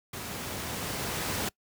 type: noise with level ramp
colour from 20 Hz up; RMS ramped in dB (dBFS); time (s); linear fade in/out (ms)
pink; -38 to -30; 0.13-1.49; 5
effects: noise-tail reverb RT60 0.1 s tail -24 dB re dry + high-pass 80 Hz 12 dB/octave